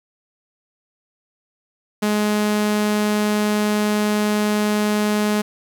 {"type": "tone", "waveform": "sawtooth", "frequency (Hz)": 210, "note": "G#3", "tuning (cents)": 19, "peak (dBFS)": -13, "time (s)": [2.02, 5.42], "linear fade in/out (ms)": 10, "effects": ["8-bit"]}